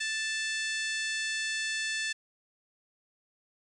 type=harmonic tone; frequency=880 Hz; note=A5; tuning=in tune; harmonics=2 / 3 / 4 / 5 / 6 / 7 / 8 / 9 / 10; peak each=-33 / -37 / -39 / -41 / -43 / -44 / -45 / -46 / -47 dBFS; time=0-2.13 s; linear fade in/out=10 ms; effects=11-bit